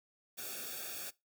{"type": "noise with comb filter", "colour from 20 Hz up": "white", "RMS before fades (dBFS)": -43, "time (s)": [0.37, 1.11], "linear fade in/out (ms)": 20, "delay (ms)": 0.99, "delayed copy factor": -0.95, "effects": ["noise-tail reverb RT60 0.2 s tail -20 dB re dry"]}